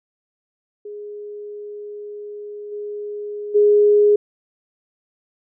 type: tone with level steps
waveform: sine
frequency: 415 Hz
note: G#4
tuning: 1 cent flat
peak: -30 / -26 / -10 dBFS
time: 0.85-4.16 s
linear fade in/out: 5 ms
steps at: 2.71 / 3.54 s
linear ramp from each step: 20 ms
effects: none